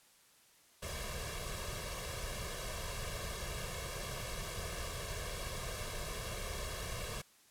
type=noise with comb filter; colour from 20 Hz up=pink; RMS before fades=-41 dBFS; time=0.82-7.22 s; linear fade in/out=10 ms; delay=1.8 ms; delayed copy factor=+0.8; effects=white hiss -65 dBFS RMS until 7.5 s + low-pass 12000 Hz 12 dB/octave